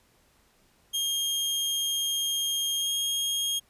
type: tone with pitch glide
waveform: sawtooth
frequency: 3225 to 3251 Hz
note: G7 to G#7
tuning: +48 to -38 cents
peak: -23 dBFS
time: 0.93-3.6 s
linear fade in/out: 20 ms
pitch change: +14 cents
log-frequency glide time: 2.76-2.9 s
effects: pink hiss -64 dBFS RMS until 3.69 s + resampled to 32000 Hz